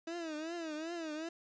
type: tone with vibrato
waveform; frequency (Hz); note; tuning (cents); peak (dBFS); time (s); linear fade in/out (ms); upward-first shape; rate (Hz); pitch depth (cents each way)
30% pulse; 323.2; E4; -34; -36; 0.07-1.29; 5; triangle; 2.6; 140
effects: resampled to 16000 Hz + 11-bit